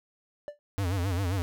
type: tone with exponential decay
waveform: triangle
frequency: 587 Hz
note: D5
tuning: 1 cent flat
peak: -29 dBFS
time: 0.48-0.59 s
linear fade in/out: 0 ms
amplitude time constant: 22 ms
type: tone with vibrato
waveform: square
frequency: 92.8 Hz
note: F#2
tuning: 6 cents sharp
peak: -27 dBFS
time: 0.78-1.42 s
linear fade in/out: 0 ms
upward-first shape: sine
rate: 7.5 Hz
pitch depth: 140 cents each way
effects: none